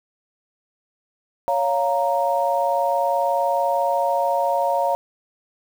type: chord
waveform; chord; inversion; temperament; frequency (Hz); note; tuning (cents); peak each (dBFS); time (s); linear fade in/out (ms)
sine; Bb minor; first; equal with one note detuned; 558.2 / 698.5 / 932.3; Db5 / F5 / Bb5; +12 / 0 / 0; -22; 1.48-4.95; 0
effects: 7-bit